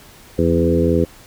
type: harmonic tone with a mistuned harmonic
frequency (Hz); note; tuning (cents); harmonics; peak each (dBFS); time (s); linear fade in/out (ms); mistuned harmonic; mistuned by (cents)
83.7; E2; +27; 1 / 2 / 3 / 4 / 5 / 6; -20 / -20 / -20 / -20 / -20 / -20; 0.38-1.05; 10; 2; +16
effects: pink hiss -44 dBFS RMS until 1.26 s